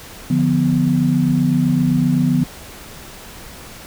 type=chord; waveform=sine; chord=B diminished; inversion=first; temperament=equal; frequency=146.83 / 174.61 / 246.9 Hz; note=D3 / F3 / B3; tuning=0 / 0 / 0 cents; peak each=-18 / -18 / -16 dBFS; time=0.3-2.44 s; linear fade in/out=5 ms; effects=pink hiss -37 dBFS RMS until 3.86 s